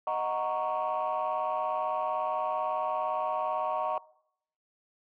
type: chord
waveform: sine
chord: D# minor seventh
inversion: none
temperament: equal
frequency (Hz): 622.3 / 740 / 932.3 / 1108.7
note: D#5 / F#5 / A#5 / C#6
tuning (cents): 0 / 0 / 0 / 0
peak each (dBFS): -32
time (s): 0.07-3.98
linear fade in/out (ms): 2
effects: noise-tail reverb RT60 0.7 s tail -21 dB re dry + tanh soft clip ceiling -22 dBFS